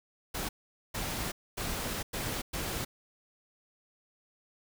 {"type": "noise bursts at uneven times", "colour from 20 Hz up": "pink", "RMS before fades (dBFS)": -35, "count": 5, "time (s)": [[0.34, 0.49], [0.94, 1.32], [1.57, 2.03], [2.13, 2.42], [2.53, 2.85]], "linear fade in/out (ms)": 10, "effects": []}